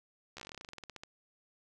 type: slowing click train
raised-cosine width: 0.2 ms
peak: -28 dBFS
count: 20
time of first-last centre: 0.37-1.035 s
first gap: 13 ms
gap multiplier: 1.1
effects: none